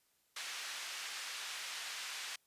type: band-pass noise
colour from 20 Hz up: pink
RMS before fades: -44 dBFS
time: 0.36-2.36 s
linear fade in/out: 5 ms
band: 1700 to 6800 Hz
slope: 12 dB/octave
effects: white hiss -75 dBFS RMS until 2.46 s + resampled to 32000 Hz